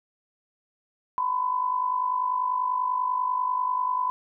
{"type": "tone with amplitude modulation", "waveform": "sine", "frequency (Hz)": 1005, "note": "B5", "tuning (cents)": 30, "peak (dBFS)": -20, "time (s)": [1.18, 4.1], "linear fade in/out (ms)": 0, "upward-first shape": "sine", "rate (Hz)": 50.2, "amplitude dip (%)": 65, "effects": []}